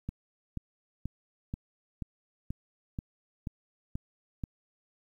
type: click train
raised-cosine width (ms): 5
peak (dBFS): -22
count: 10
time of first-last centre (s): 0.09-4.438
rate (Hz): 2.07
effects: 10-bit